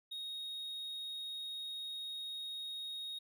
triangle tone, 3744 Hz, A#7, 7 cents sharp, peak -39 dBFS, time 0.11-3.19 s, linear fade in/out 10 ms, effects none

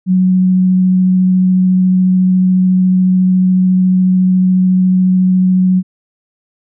sine tone with vibrato, 184.8 Hz, F#3, 2 cents flat, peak -7 dBFS, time 0.06-5.83 s, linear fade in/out 50 ms, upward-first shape sine, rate 14 Hz, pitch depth 8 cents each way, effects none

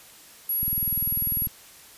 sine tone, 11380 Hz, F9, 31 cents sharp, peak -23 dBFS, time 0.49-1.47 s, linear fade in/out 5 ms
click train, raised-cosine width 5 ms, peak -22 dBFS, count 18, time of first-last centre 0.63-1.472 s, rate 20.2 Hz
effects white hiss -49 dBFS RMS until 1.97 s + resampled to 32000 Hz

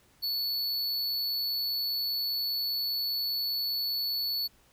square tone, 4435 Hz, C#8, in tune, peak -29 dBFS, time 0.22-4.48 s, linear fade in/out 20 ms, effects pink hiss -63 dBFS RMS until 4.72 s

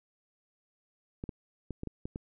clicks, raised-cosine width 3 ms, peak -24 dBFS, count 7, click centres 1.239 / 1.292 / 1.707 / 1.834 / 1.873 / 2.055 / 2.159 s, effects none

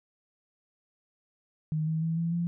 sine tone with pitch steps, 155.56 / 159.38 / 163.29 / 167.3 / 171.41 Hz, D#3 / D#3 / E3 / E3 / F3, 0 / +42 / -16 / +26 / -32 cents, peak -26 dBFS, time 1.72-2.47 s, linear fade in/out 0 ms, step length 150 ms, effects none

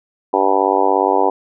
harmonic tone, 97.2 Hz, G2, 14 cents flat, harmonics 3 / 4 / 5 / 6 / 7 / 8 / 9 / 10, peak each -23 / -19 / -20 / -23 / -22 / -19 / -19 / -21 dBFS, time 0.33-1.3 s, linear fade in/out 5 ms, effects none

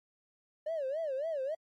triangle tone with vibrato, 587.3 Hz, D5, in tune, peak -29 dBFS, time 0.66-1.55 s, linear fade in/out 10 ms, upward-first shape sine, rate 3.6 Hz, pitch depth 210 cents each way, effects tanh soft clip ceiling -29 dBFS + AAC 48 kbps

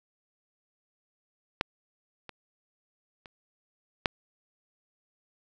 clicks, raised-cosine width 0.3 ms, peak -9 / -25 / -29 / -7 dBFS, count 4, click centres 1.611 / 2.293 / 3.258 / 4.058 s, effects none

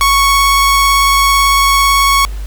sawtooth tone with vibrato, 1108.7 Hz, C#6, in tune, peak -4 dBFS, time 0.01-2.25 s, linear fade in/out 0 ms, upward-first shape triangle, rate 18 Hz, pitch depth 12 cents each way, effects added 50 Hz sine -19 dBFS peak until 2.46 s + pink hiss -38 dBFS RMS until 2.46 s

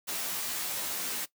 white noise with comb filter, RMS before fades -34 dBFS, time 0.07-1.26 s, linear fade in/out 20 ms, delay 14 ms, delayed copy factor -0.85, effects noise-tail reverb RT60 0.1 s tail -18 dB re dry + high-pass 150 Hz 12 dB/octave

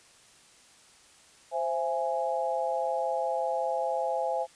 sine chord, C augmented, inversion none, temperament equal with one note detuned, 523.3 / 668.8 / 830.6 Hz, C5 / E5 / G#5, 0 / +25 / 0 cents, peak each -31 / -31 / -31 dBFS, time 1.51-4.47 s, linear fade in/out 50 ms, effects white hiss -57 dBFS RMS until 4.55 s + resampled to 22050 Hz

